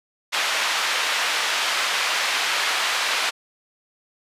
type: band-pass noise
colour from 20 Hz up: white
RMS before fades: -23 dBFS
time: 0.32-3.31 s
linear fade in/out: 20 ms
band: 790 to 3400 Hz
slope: 12 dB/octave
effects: resampled to 32000 Hz